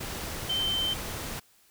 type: tone in noise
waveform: sine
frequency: 3100 Hz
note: G7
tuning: 20 cents flat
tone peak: -26 dBFS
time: 0.49-0.94 s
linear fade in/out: 10 ms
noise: pink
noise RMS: -36 dBFS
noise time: 0-1.4 s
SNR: +7 dB
effects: white hiss -62 dBFS RMS until 1.7 s